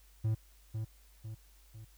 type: tone with echo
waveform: triangle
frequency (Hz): 110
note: A2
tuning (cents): 0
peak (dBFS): -26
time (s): 0.24-0.35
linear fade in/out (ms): 10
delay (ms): 500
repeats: 3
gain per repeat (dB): -6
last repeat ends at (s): 1.85
effects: added 50 Hz sine -59 dBFS peak until 1.97 s + white hiss -66 dBFS RMS until 1.97 s